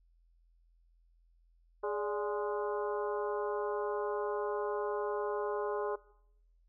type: harmonic tone with a mistuned harmonic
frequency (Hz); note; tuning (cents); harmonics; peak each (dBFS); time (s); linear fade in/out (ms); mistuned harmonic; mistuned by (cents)
207.7; G#3; 0; 2 / 3 / 4 / 5 / 6 / 7; -34 / -39 / -42 / -41 / -47 / -49; 1.83-5.96; 10; 3; -110
effects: noise-tail reverb RT60 0.8 s tail -22 dB re dry + added 42 Hz sine -64 dBFS peak until 6.68 s